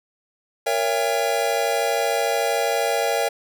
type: chord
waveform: square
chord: A# diminished seventh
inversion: none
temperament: just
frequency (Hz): 466.2 / 559.4 / 671.3 / 805.5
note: A#4 / C#5 / E5 / G5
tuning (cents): 0 / +16 / +31 / +47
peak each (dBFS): -26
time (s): 0.66-3.29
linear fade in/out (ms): 10
effects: none